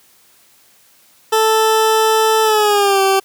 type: tone with pitch glide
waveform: 20% pulse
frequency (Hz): 440 to 387.5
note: A4 to G4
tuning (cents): 0 to -20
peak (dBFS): -6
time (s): 1.32-3.2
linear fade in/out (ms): 10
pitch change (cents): -220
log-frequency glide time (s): 2.43-3.01
effects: white hiss -51 dBFS RMS until 3.24 s + high-pass 80 Hz 12 dB/octave